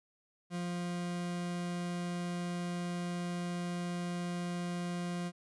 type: tone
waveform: 40% pulse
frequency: 175.4 Hz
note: F3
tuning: 8 cents sharp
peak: -34 dBFS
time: 0.5-5.32 s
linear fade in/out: 50 ms
effects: resampled to 24000 Hz